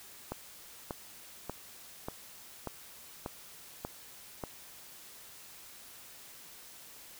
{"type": "click train", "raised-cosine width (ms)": 1, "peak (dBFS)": -22, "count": 8, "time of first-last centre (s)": [0.32, 4.438], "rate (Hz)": 1.7, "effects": ["white hiss -52 dBFS RMS until 7.19 s"]}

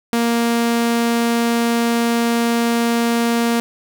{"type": "tone", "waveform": "sawtooth", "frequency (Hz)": 233.8, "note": "A#3", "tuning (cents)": 5, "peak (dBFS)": -11, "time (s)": [0.13, 3.6], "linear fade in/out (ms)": 0, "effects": []}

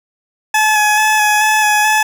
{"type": "tone with vibrato", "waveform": "20% pulse", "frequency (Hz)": 852, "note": "G#5", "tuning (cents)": 44, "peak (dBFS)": -5, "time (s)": [0.54, 2.03], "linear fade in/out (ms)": 5, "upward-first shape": "square", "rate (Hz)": 2.3, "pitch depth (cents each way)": 17, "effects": []}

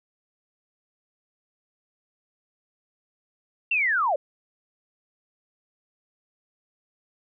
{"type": "linear sweep", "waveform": "sine", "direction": "down", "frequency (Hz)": [2766, 523.3], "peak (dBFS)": -20, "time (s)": [3.71, 4.16], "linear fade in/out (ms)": 5, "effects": []}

